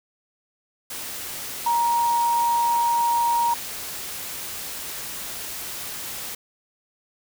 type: tone in noise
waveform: sine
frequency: 941 Hz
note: A#5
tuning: 16 cents sharp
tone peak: -18 dBFS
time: 1.66-3.54 s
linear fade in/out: 5 ms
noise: white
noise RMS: -33 dBFS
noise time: 0.9-6.35 s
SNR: +12 dB
effects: none